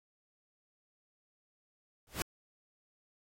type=noise with exponential growth; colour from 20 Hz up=pink; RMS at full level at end=-30 dBFS; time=2.07-2.22 s; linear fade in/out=1 ms; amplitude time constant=32 ms; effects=AAC 48 kbps